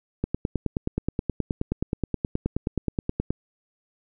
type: click train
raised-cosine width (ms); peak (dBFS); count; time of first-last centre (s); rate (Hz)
3; -11; 30; 0.24-3.306; 9.46
effects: none